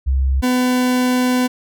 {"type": "tone pair in turn", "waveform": ["sine", "40% pulse"], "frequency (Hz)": [66.5, 251.1], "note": ["C2", "B3"], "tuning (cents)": [29, 29], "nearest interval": "octave + major seventh", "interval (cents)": 2300, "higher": "second", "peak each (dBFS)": -13, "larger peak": "neither", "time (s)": [[0.06, 0.42], [0.42, 1.48]], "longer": "second", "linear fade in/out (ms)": 20, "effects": []}